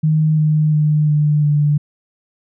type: tone with pitch steps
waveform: sine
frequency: 155.56 / 153.51 / 151.48 / 149.48 / 147.51 Hz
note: D#3 / D#3 / D#3 / D3 / D3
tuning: 0 / -23 / -46 / +31 / +8 cents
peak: -11 dBFS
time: 0.03-1.78 s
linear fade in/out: 10 ms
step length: 350 ms
effects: none